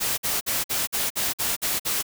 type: noise bursts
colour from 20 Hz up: white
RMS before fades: -25 dBFS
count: 9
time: 0-2.028 s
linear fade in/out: 20 ms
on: 180 ms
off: 51 ms
effects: none